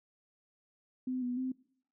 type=tone with pitch steps; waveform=sine; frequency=255.5 / 246.5 / 258.5 Hz; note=C4 / B3 / C4; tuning=-41 / -3 / -21 cents; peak=-32 dBFS; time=1.07-1.52 s; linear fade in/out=5 ms; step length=150 ms; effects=noise-tail reverb RT60 0.6 s tail -22 dB re dry